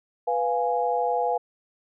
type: chord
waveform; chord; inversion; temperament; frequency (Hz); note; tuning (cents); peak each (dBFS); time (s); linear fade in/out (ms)
sine; F diminished; second; equal; 493.9 / 698.5 / 830.6; Cb5 / F5 / Ab5; 0 / 0 / 0; -26; 0.27-1.38; 10
effects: none